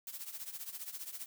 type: noise with tremolo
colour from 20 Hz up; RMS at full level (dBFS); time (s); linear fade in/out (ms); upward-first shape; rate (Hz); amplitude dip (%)
blue; -41; 0.07-1.26; 2; triangle; 15; 85
effects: none